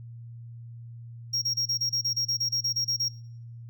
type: tone bursts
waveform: triangle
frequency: 5588 Hz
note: F8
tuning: in tune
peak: -23 dBFS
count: 15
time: 1.33-3.086 s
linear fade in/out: 10 ms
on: 90 ms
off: 29 ms
effects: noise-tail reverb RT60 0.7 s tail -24 dB re dry + added 117 Hz sine -40 dBFS peak until 3.69 s